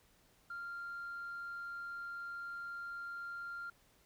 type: tone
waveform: sine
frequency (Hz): 1392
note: F6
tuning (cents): -6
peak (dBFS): -40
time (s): 0.5-3.7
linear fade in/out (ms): 5
effects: tanh soft clip ceiling -39 dBFS + pink hiss -69 dBFS RMS until 4.05 s